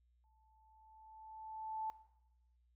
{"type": "tone with exponential growth", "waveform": "sine", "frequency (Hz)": 876, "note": "A5", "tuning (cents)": -8, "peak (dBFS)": -37, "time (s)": [0.24, 1.9], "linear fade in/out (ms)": 0, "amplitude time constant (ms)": 360, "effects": ["noise-tail reverb RT60 0.9 s tail -17 dB re dry", "added 60 Hz sine -70 dBFS peak until 2.75 s"]}